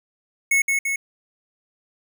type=tone with echo; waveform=square; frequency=2195 Hz; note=C#7; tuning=18 cents flat; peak=-16 dBFS; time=0.51-0.62 s; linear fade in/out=5 ms; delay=170 ms; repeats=2; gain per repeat=-3 dB; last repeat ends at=0.96 s; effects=none